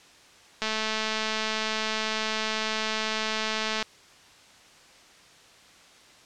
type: click train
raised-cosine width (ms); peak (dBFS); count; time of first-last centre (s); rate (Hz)
0.2; -11; 700; 0.62-3.826; 218
effects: white hiss -53 dBFS RMS until 6.25 s + low-pass 6000 Hz 12 dB/octave